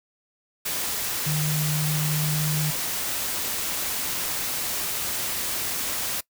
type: tone in noise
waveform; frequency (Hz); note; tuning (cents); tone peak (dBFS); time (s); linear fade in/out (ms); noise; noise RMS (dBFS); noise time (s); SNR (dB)
sine; 152.1; D#3; -39; -23; 1.26-2.71; 10; white; -28; 0.65-6.21; +2
effects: noise-tail reverb RT60 0.1 s tail -22 dB re dry